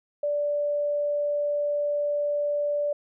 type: tone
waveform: sine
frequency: 584 Hz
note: D5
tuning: 10 cents flat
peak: -23 dBFS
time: 0.23-2.93 s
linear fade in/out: 5 ms
effects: none